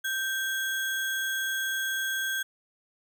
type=tone with sample-and-hold; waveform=sine; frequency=1568 Hz; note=G6; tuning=in tune; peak=-27 dBFS; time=0.04-2.43 s; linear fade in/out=10 ms; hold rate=4900 Hz; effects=none